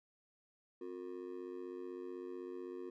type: tone with amplitude modulation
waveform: triangle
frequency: 360.5 Hz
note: F#4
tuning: 45 cents flat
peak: -37 dBFS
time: 0.81-2.9 s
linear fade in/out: 5 ms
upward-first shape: sine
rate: 95.9 Hz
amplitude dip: 100%
effects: none